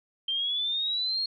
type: exponential sweep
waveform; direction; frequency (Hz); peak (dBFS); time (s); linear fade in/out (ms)
sine; up; 3136 to 4313; -26; 0.28-1.26; 5
effects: none